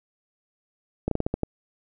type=slowing click train; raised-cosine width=2 ms; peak=-11 dBFS; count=7; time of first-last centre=1.08-1.433 s; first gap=33 ms; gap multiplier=1.23; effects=none